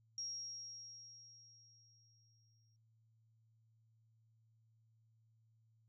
sine tone with exponential decay, 5600 Hz, F8, 4 cents sharp, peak -40 dBFS, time 0.18-2.76 s, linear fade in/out 1 ms, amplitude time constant 560 ms, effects added 112 Hz sine -70 dBFS peak until 5.88 s

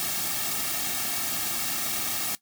white noise with comb filter, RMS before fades -29 dBFS, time 0-2.35 s, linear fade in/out 0 ms, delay 2 ms, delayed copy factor -0.8, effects noise-tail reverb RT60 0.1 s tail -17 dB re dry

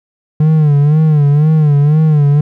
triangle tone with vibrato, 150.2 Hz, D3, 39 cents sharp, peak -4 dBFS, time 0.4-2.41 s, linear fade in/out 5 ms, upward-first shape sine, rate 2 Hz, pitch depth 89 cents each way, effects none

